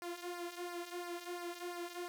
sawtooth tone with flanger, 350 Hz, F4, 4 cents sharp, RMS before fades -44 dBFS, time 0.02-2.08 s, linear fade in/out 0 ms, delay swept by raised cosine 0.28 to 2.98 ms, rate 2.9 Hz, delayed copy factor -0.7, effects none

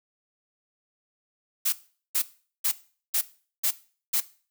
blue noise bursts, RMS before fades -24 dBFS, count 6, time 1.65-4.206 s, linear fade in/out 10 ms, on 76 ms, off 420 ms, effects noise-tail reverb RT60 0.4 s tail -17 dB re dry

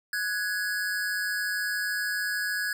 square tone pair together, 1480 / 1668.5 Hz, F#6 / G#6, 0 / +8 cents, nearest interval major second, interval 208 cents, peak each -34 / -29 dBFS, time 0.13-2.73 s, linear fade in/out 2 ms, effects none

